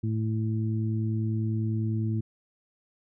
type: harmonic tone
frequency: 110 Hz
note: A2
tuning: in tune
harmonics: 1 / 2 / 3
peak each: -26 / -32 / -36 dBFS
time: 0.03-2.21 s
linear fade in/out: 10 ms
effects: none